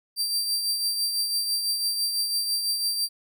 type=tone with tremolo; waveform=sawtooth; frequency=4699 Hz; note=D8; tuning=in tune; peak=-19 dBFS; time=0.16-3.09 s; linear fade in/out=50 ms; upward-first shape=triangle; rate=6 Hz; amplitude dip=50%; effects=none